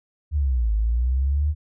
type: linear two-way sweep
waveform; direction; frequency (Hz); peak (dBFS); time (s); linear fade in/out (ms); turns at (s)
sine; down then up; 77.1 to 51.9 to 77.1; -18; 0.31-1.55; 50; 0.73
effects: none